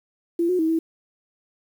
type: tone with pitch steps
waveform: sine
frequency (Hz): 339.7 / 363.6 / 320.3 / 325.8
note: F4 / F#4 / E4 / E4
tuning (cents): -48 / -30 / -50 / -20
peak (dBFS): -18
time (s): 0.39-0.79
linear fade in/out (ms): 5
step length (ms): 100
effects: 8-bit